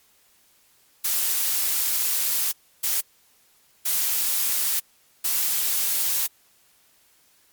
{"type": "noise bursts at uneven times", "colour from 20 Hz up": "blue", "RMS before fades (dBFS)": -23, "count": 4, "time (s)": [[1.04, 2.52], [2.83, 3.01], [3.85, 4.8], [5.24, 6.27]], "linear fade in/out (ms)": 10, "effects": ["white hiss -60 dBFS RMS until 7.52 s", "MP3 96 kbps"]}